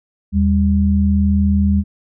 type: tone pair together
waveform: sine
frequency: 79.4 / 199.67 Hz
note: D#2 / G3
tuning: +36 / +32 cents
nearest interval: octave + major third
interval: 1596 cents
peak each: -14 dBFS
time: 0.32-1.84 s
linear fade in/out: 50 ms
effects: none